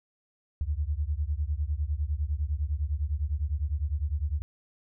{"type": "beating tone pair", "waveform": "sine", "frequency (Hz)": [69.8, 79.7], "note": ["C#2", "D#2"], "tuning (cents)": [13, 42], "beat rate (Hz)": 9.9, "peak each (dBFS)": [-29, -30], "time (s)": [0.61, 4.42], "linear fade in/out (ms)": 0, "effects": []}